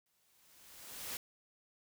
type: noise with exponential growth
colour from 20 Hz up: white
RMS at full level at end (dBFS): -40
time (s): 0.06-1.17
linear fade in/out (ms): 1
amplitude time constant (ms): 240
effects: none